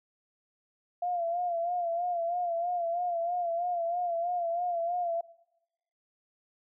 sine tone with vibrato, 693 Hz, F5, 14 cents flat, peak -28 dBFS, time 1.02-5.21 s, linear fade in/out 5 ms, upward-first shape sine, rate 3.1 Hz, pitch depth 60 cents each way, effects noise-tail reverb RT60 0.9 s tail -21 dB re dry

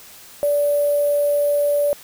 sine tone with sample-and-hold, 580 Hz, D5, 22 cents flat, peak -15 dBFS, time 0.43-1.93 s, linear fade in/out 0 ms, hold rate 11025 Hz, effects white hiss -43 dBFS RMS until 2.03 s

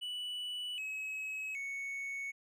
triangle tone with pitch steps, 2960 / 2562 / 2217 Hz, F#7 / E7 / C#7, 0 / -50 / 0 cents, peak -36 dBFS, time 0.01-2.32 s, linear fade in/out 20 ms, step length 770 ms, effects none

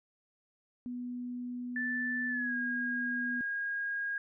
sine tone, 245.9 Hz, B3, 7 cents flat, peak -36 dBFS, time 0.86-3.41 s, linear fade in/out 0 ms
sine tone with pitch glide, 1759 to 1631.8 Hz, A6 to G#6, -1 to -31 cents, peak -32 dBFS, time 1.76-4.18 s, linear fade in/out 2 ms, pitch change -130 cents, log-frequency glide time 2.28-2.55 s
effects none

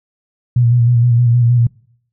sine tone with vibrato, 120 Hz, B2, 49 cents flat, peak -8 dBFS, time 0.56-1.67 s, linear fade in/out 5 ms, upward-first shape square, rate 6.4 Hz, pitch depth 34 cents each way, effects noise-tail reverb RT60 0.7 s tail -25 dB re dry

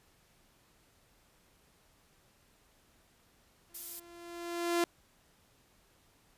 sawtooth tone with exponential growth, 343.6 Hz, F4, 28 cents flat, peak -22 dBFS, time 3.69-4.84 s, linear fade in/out 2 ms, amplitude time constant 250 ms
violet noise, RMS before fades -40 dBFS, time 3.74-4 s, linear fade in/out 10 ms
effects pink hiss -67 dBFS RMS until 6.37 s + resampled to 32000 Hz

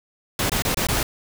pink noise with dropouts, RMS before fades -22 dBFS, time 0.39-1.03 s, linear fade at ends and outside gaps 2 ms, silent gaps 0.496-0.518 / 0.622-0.65 / 0.745-0.771 / 0.869-0.886 s, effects none

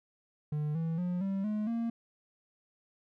triangle tone with pitch steps, 150 / 163.58 / 178.38 / 194.53 / 212.1 / 231.3 Hz, D3 / E3 / F3 / G3 / G#3 / A#3, +37 / -13 / +37 / -13 / +37 / -13 cents, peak -28 dBFS, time 0.52-1.9 s, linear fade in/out 5 ms, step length 230 ms, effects none

